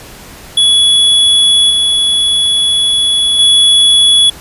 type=tone with level steps; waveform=square; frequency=3389 Hz; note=G#7; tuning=34 cents sharp; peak=-6 / -9 / -5 dBFS; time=0.57-4.3 s; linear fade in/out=5 ms; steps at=1.7 / 3.39 s; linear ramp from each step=5 ms; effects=pink hiss -33 dBFS RMS until 4.4 s + resampled to 32000 Hz